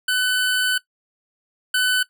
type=tone pair in turn; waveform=25% pulse; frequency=1504 / 1504 Hz; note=F#6 / F#6; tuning=+28 / +28 cents; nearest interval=unison; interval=0 cents; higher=neither; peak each=-14 / -13 dBFS; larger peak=second; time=0.08-0.78 / 1.74-2.03 s; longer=first; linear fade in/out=5 ms; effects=noise-tail reverb RT60 0.1 s tail -19 dB re dry